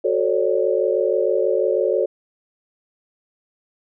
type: chord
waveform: sine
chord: D major seventh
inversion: first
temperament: equal with one note detuned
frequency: 370 / 440 / 541.1 / 587.3 Hz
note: F#4 / A4 / C#5 / D5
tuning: 0 / 0 / -42 / 0 cents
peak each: -22 / -21 / -21 / -24 dBFS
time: 0.04-2.06 s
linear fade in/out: 10 ms
effects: none